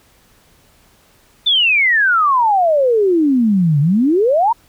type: exponential two-way sweep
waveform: sine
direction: down then up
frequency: 3599 to 138.59 to 973 Hz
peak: -10 dBFS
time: 1.46-4.53 s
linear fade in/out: 10 ms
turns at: 3.8 s
effects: pink hiss -52 dBFS RMS until 4.68 s